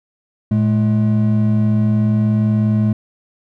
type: tone pair together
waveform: triangle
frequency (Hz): 112.4 / 212.9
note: A2 / G#3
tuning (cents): +37 / +43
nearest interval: major seventh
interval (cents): 1106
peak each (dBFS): -13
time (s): 0.51-2.93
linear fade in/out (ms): 5
effects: none